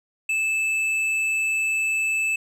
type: tone with hard clipping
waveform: sine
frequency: 2625 Hz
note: E7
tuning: 8 cents flat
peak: -22 dBFS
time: 0.29-2.36 s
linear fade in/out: 5 ms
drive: 6 dB
effects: none